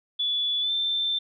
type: tone with pitch glide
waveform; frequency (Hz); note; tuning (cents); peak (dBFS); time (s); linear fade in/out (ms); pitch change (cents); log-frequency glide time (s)
sine; 3440 to 3557; A7 to A7; -40 to +18; -23; 0.19-1.19; 10; +58; 0.6-0.71
effects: none